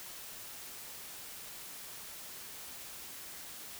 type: silence
effects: white hiss -47 dBFS RMS until 3.79 s